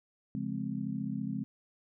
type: chord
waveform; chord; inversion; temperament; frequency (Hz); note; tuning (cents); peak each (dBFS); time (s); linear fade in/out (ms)
sine; Db major seventh; none; just; 138.59 / 173.24 / 207.9 / 259.9; Db3 / F3 / Ab3 / C4; 0 / -14 / +2 / -11; -40 / -40 / -36 / -38; 0.35-1.44; 0
effects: none